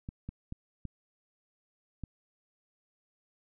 clicks, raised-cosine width 5 ms, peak -26 dBFS, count 5, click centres 0.089 / 0.29 / 0.524 / 0.853 / 2.037 s, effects none

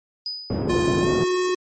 sine tone with exponential decay, 4978 Hz, D#8, in tune, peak -24 dBFS, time 0.26-0.91 s, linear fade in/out 1 ms, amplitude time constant 140 ms
pink band-pass noise, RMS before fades -24 dBFS, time 0.5-1.24 s, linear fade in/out 2 ms, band 100 to 460 Hz, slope 12 dB/octave
square tone with pitch glide, 351.6 to 364.6 Hz, F4 to F#4, +12 to -25 cents, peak -20 dBFS, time 0.69-1.55 s, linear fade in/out 10 ms, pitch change +63 cents, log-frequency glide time 0.99-1.1 s
effects MP3 32 kbps

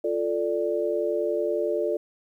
sine chord, D minor, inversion first, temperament equal, 349.2 / 440 / 587.3 Hz, F4 / A4 / D5, 0 / 0 / 0 cents, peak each -28 / -27 / -27 dBFS, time 0.04-1.97 s, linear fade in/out 5 ms, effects 10-bit

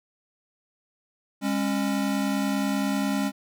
square tone pair together, 202.9 / 273 Hz, G#3 / C#4, -40 / -26 cents, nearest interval perfect fourth, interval 514 cents, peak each -27 / -27 dBFS, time 1.41-3.32 s, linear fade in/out 50 ms, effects none

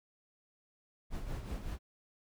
brown noise with tremolo, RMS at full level -37 dBFS, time 1.1-1.79 s, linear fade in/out 50 ms, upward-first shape sine, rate 5.3 Hz, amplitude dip 55%, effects none

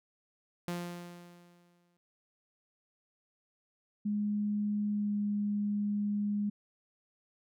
sawtooth tone with exponential decay, 174.61 Hz, F3, in tune, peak -29 dBFS, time 0.68-1.97 s, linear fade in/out 0 ms, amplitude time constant 280 ms
sine tone with pitch glide, 207.7 to 206 Hz, G#3 to G#3, 0 to -14 cents, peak -29 dBFS, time 4.05-6.5 s, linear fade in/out 10 ms, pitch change -14 cents, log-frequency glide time 4.9-5.15 s
effects none

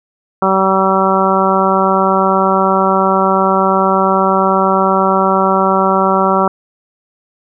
harmonic tone, 191.4 Hz, G3, 41 cents flat, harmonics 1 / 2 / 3 / 4 / 5 / 6 / 7, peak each -17 / -17 / -17 / -17 / -17 / -17 / -17 dBFS, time 0.42-6.48 s, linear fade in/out 2 ms, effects none

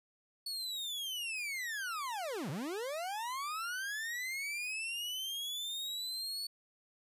40% pulse linear two-way sweep, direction down then up, 4455 to 123.47 to 4455 Hz, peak -36 dBFS, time 0.46-6.47 s, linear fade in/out 5 ms, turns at 2.5 s, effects resampled to 32000 Hz

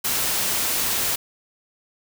white noise, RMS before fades -23 dBFS, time 0.04-1.16 s, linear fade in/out 10 ms, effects none

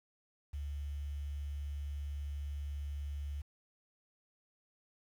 sine tone with quantisation, 71.8 Hz, D2, 39 cents flat, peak -37 dBFS, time 0.53-3.42 s, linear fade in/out 10 ms, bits 10, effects none

